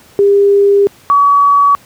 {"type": "tone pair in turn", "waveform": "sine", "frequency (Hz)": [401.4, 1135.3], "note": ["G4", "C#6"], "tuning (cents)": [41, 41], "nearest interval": "octave + tritone", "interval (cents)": 1800, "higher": "second", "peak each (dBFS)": -5, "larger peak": "neither", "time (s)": [[0.19, 0.87], [1.1, 1.75]], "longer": "first", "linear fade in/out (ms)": 0, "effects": ["pink hiss -43 dBFS RMS until 1.85 s", "high-pass 80 Hz 12 dB/octave"]}